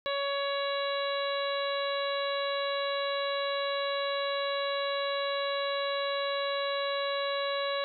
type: harmonic tone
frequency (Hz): 560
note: C#5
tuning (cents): +18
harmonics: 1 / 2 / 3 / 4 / 5 / 6 / 7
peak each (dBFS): -31 / -35 / -39 / -42 / -42 / -44 / -38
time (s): 0.06-7.84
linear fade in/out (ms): 0
effects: none